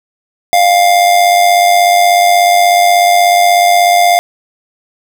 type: tone with amplitude modulation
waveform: square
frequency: 702 Hz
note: F5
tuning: 9 cents sharp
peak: -4 dBFS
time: 0.53-4.19 s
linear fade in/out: 0 ms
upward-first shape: sine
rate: 96.5 Hz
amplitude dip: 50%
effects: none